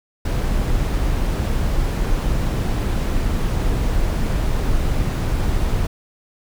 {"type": "noise", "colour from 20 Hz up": "brown", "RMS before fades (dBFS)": -19, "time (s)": [0.25, 5.87], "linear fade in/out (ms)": 5, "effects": []}